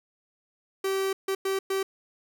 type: tone bursts at uneven times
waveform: 45% pulse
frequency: 386.5 Hz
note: G4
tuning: 24 cents flat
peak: -25 dBFS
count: 4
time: 0.84-1.13 / 1.28-1.35 / 1.45-1.59 / 1.7-1.83 s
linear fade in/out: 5 ms
effects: none